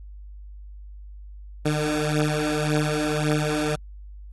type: beating tone pair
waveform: 15% pulse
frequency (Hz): 150 / 151.8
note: D3 / D#3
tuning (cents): +37 / -42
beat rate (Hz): 1.8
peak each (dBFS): -20 / -17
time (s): 1.65-3.76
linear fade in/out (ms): 10
effects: added 50 Hz sine -38 dBFS peak until 4.32 s + AAC 32 kbps